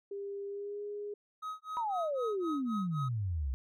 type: tone with pitch glide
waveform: sine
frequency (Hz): 400 to 412.2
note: G4 to G#4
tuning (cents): +35 to -13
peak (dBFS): -37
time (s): 0.11-1.14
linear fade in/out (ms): 5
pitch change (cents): +52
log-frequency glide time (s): 0.47-0.82
type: tone with tremolo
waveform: triangle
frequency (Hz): 1266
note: D#6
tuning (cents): +30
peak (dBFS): -34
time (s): 1.42-3.09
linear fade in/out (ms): 10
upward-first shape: sine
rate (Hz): 3.9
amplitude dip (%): 100
type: exponential sweep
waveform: sine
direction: down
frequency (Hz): 987.8 to 61.74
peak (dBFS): -31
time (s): 1.77-3.54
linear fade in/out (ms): 0
effects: none